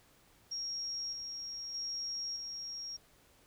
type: tone with tremolo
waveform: sine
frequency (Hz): 5588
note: F8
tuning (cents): 0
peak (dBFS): -36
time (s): 0.51-2.97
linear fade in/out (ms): 10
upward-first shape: square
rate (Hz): 0.81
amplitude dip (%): 35
effects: pink hiss -65 dBFS RMS until 3.46 s